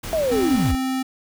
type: noise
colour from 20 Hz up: pink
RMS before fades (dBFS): -32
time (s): 0.03-0.72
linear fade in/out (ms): 10
type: linear sweep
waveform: sine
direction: down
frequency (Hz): 668 to 43.65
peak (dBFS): -18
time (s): 0.13-0.75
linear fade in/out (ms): 0
type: tone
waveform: square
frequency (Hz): 261.6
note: C4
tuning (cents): 0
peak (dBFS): -22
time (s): 0.31-1.03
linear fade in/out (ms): 10
effects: none